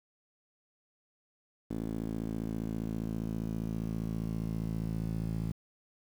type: tone with band-pass filter sweep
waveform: sawtooth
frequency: 55 Hz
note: A1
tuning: in tune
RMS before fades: -35 dBFS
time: 1.7-5.52 s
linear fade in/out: 5 ms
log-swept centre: 260 to 160 Hz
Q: 2.1
effects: 9-bit